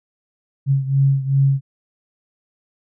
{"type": "beating tone pair", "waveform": "sine", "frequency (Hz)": [136.3, 138.9], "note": ["C#3", "C#3"], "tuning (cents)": [-29, 4], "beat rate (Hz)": 2.6, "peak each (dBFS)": [-15, -19], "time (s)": [0.66, 1.61], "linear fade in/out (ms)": 50, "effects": []}